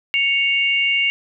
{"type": "tone pair together", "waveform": "sine", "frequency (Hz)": [2217, 2793], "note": ["C#7", "F7"], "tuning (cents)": [0, -1], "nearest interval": "major third", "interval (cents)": 399, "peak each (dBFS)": -18, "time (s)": [0.14, 1.1], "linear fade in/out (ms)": 0, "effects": []}